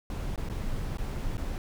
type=noise with dropouts; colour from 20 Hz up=brown; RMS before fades=-32 dBFS; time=0.1-1.58 s; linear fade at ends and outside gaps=1 ms; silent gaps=0.36-0.377 / 0.488-0.498 / 0.972-0.983 / 1.37-1.379 s; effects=none